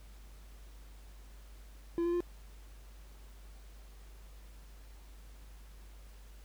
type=tone with pitch steps; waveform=triangle; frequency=339.8 / 344.9 / 350.2 Hz; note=F4 / F4 / F4; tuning=-47 / -22 / +5 cents; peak=-27 dBFS; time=1.98-2.205 s; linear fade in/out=0 ms; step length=75 ms; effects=added 50 Hz sine -50 dBFS peak until 6.44 s + pink hiss -62 dBFS RMS until 6.44 s